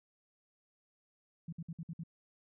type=tone bursts; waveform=sine; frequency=165.5 Hz; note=E3; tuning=7 cents sharp; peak=-39 dBFS; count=6; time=1.48-2.036 s; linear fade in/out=5 ms; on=46 ms; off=56 ms; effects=none